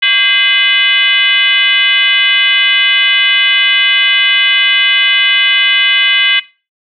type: tone with frequency modulation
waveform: sine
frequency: 2516 Hz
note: D#7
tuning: 19 cents sharp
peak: -7 dBFS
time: 0.02-6.4 s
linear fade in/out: 10 ms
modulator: 459 Hz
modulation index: 1.8
effects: noise-tail reverb RT60 0.3 s tail -18 dB re dry

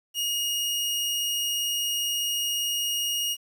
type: tone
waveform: sawtooth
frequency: 2867 Hz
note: F7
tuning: 45 cents sharp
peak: -22 dBFS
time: 0.14-3.37 s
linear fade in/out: 50 ms
effects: 9-bit

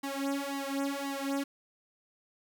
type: tone with flanger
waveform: sawtooth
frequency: 277.2 Hz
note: C#4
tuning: in tune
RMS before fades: -34 dBFS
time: 0.03-1.44 s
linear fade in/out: 10 ms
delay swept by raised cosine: 1 to 3.5 ms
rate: 1.9 Hz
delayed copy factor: +1
effects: 10-bit

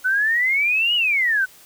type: exponential two-way sweep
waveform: sine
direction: up then down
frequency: 1480 to 2960 to 1480 Hz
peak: -16 dBFS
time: 0.04-1.46 s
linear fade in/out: 20 ms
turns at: 0.95 s
effects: white hiss -48 dBFS RMS until 1.65 s

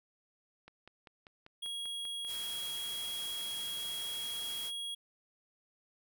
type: click train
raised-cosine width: 0.3 ms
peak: -36 dBFS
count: 9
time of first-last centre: 0.68-2.249 s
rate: 5.1 Hz
type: tone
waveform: square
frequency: 3300 Hz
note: G#7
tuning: 12 cents flat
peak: -38 dBFS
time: 1.62-4.95 s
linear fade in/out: 10 ms
type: noise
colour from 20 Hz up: white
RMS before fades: -46 dBFS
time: 2.26-4.72 s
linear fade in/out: 50 ms
effects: none

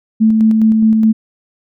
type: tone with tremolo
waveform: sine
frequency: 220 Hz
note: A3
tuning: in tune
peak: -6 dBFS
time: 0.2-1.13 s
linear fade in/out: 20 ms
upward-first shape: square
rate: 4.8 Hz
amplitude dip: 25%
effects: none

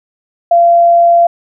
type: tone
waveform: sine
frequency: 686 Hz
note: F5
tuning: 31 cents flat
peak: -4 dBFS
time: 0.51-1.27 s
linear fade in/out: 5 ms
effects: none

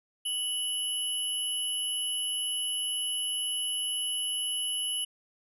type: tone pair together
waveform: sine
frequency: 2960 / 11162 Hz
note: F#7 / F9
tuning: 0 / -2 cents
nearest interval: octave + major seventh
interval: 2298 cents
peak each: -29 / -33 dBFS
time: 0.25-5.05 s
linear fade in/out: 10 ms
effects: tanh soft clip ceiling -23 dBFS

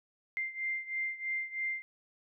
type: beating tone pair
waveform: sine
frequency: 2093 / 2096.1 Hz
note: C7 / C7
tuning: 0 / +3 cents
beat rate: 3.1 Hz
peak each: -35 / -38 dBFS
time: 0.37-1.82 s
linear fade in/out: 0 ms
effects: none

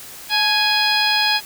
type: harmonic tone with a mistuned harmonic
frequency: 830.6 Hz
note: G#5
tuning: in tune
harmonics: 1 / 2 / 3 / 4 / 5 / 6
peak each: -22 / -22 / -22 / -22 / -22 / -22 dBFS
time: 0.29-1.41 s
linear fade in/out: 50 ms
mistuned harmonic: 1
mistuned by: +49 cents
effects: white hiss -37 dBFS RMS until 1.45 s

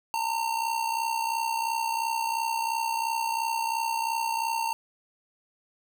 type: tone with amplitude modulation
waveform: square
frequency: 911 Hz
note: A#5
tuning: 40 cents flat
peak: -24 dBFS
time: 0.14-4.73 s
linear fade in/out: 0 ms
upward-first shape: sine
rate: 62.9 Hz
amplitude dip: 65%
effects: none

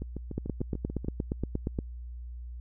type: two click trains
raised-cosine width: 3 ms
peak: -17 / -23 dBFS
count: 13 / 8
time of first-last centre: 0.38-1.788 / 0.02-1.046 s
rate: 8.52 / 6.82 Hz
effects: added 60 Hz sine -38 dBFS peak until 2.6 s

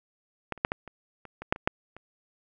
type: clicks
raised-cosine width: 0.5 ms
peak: -15 / -30 / -7 / -13 / -27 / -29 / -23 / -7 / -25 / -7 / -29 dBFS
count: 11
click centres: 0.523 / 0.577 / 0.649 / 0.719 / 0.877 / 1.253 / 1.42 / 1.525 / 1.561 / 1.675 / 1.966 s
effects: none

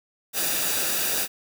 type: noise with comb filter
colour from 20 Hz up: white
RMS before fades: -25 dBFS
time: 0.33-1.28 s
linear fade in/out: 50 ms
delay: 0.94 ms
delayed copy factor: -0.55
effects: none

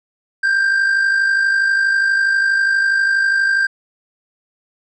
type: tone with amplitude modulation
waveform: triangle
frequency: 1582 Hz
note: G6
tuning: 15 cents sharp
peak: -9 dBFS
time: 0.43-3.67 s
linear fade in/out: 10 ms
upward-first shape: sine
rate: 52.3 Hz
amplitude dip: 45%
effects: resampled to 22050 Hz

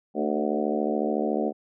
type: harmonic tone with a mistuned harmonic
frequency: 73.9 Hz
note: D2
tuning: 11 cents sharp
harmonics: 3 / 4 / 5 / 6 / 7 / 8 / 9 / 10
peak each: -29 / -30 / -31 / -32 / -32 / -33 / -34 / -34 dBFS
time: 0.14-1.53 s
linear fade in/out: 50 ms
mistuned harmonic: 5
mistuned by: +27 cents
effects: none

